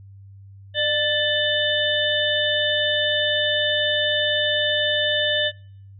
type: harmonic tone with a mistuned harmonic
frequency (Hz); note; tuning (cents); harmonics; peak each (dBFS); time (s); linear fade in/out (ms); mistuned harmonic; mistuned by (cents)
599; D5; +34; 1 / 3 / 5 / 6; -24 / -24 / -24 / -24; 0.74-5.52; 50; 3; -40
effects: noise-tail reverb RT60 0.6 s tail -25 dB re dry + added 98 Hz sine -41 dBFS peak until 5.99 s